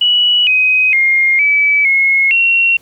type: tone with pitch steps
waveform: sine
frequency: 2938 / 2518 / 2127 / 2296 / 2170 / 2734 Hz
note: F#7 / D#7 / C7 / D7 / C#7 / F7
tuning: -13 / +20 / +28 / -40 / -37 / -37 cents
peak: -8 dBFS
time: 0.01-2.77 s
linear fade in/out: 5 ms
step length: 460 ms
effects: pink hiss -49 dBFS RMS until 2.81 s